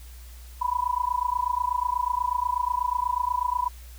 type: tone with amplitude modulation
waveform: sine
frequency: 987 Hz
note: B5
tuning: 1 cent flat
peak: -19 dBFS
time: 0.61-3.69 s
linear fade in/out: 10 ms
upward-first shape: sine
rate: 28.2 Hz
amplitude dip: 95%
effects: added 60 Hz sine -41 dBFS peak until 3.98 s + white hiss -52 dBFS RMS until 3.98 s